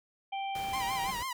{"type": "harmonic tone", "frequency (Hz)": 784, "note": "G5", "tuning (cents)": 0, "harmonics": [1, 3, 4], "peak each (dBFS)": [-33, -43, -45], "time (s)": [0.32, 1.11], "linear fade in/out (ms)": 10}
{"type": "noise", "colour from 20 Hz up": "pink", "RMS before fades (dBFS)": -44, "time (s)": [0.55, 1.23], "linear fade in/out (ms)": 2}
{"type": "tone with vibrato", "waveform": "sawtooth", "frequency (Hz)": 1000, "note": "B5", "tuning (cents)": 21, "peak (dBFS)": -30, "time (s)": [0.73, 1.33], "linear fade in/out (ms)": 5, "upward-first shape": "sine", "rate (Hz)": 6.1, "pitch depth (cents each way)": 110}
{"type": "tone with exponential decay", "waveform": "sine", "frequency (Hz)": 187, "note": "F#3", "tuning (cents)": 19, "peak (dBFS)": -39, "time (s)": [1.08, 1.31], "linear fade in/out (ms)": 5, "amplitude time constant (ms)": 48}
{"effects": []}